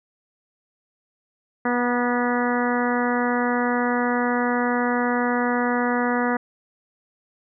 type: harmonic tone with a mistuned harmonic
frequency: 244 Hz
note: B3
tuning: 21 cents flat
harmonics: 1 / 2 / 3 / 4 / 5 / 6 / 7 / 8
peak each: -23 / -26 / -28 / -29 / -30 / -31 / -31 / -32 dBFS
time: 1.65-6.37 s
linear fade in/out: 5 ms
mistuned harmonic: 4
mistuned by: -15 cents
effects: none